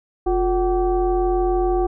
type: tone with frequency modulation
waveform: sine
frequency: 356.5 Hz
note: F4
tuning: 36 cents sharp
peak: -16 dBFS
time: 0.26-1.87 s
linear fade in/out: 10 ms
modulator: 400 Hz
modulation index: 0.95
effects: none